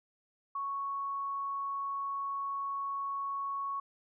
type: tone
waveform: sine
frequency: 1108.7 Hz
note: C#6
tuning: in tune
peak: -33 dBFS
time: 0.55-3.8 s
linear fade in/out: 5 ms
effects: none